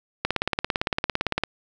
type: click train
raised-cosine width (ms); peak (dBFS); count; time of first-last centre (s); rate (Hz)
0.3; -6; 22; 0.25-1.436; 17.7
effects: none